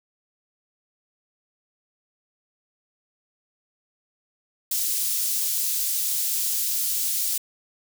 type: high-pass noise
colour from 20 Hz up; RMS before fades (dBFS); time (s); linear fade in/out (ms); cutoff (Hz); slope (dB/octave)
white; -25; 4.71-7.38; 5; 5100; 12
effects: none